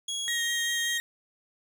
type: tone with pitch glide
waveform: 25% pulse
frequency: 3322 to 3207 Hz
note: G#7 to G7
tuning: 0 to +39 cents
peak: -26 dBFS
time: 0.08-0.98 s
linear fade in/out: 5 ms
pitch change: -61 cents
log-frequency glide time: 0.24-0.44 s
type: tone with vibrato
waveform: 35% pulse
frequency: 1882 Hz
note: A#6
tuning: 16 cents sharp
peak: -27 dBFS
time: 0.28-1 s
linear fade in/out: 0 ms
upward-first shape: sine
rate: 5.2 Hz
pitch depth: 14 cents each way
effects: none